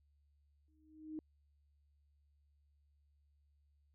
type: tone with exponential growth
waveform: sine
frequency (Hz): 311.1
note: D#4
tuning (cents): 0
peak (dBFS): -39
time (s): 0.68-1.19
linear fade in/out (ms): 1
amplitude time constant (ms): 110
effects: added 72 Hz sine -70 dBFS peak until 3.94 s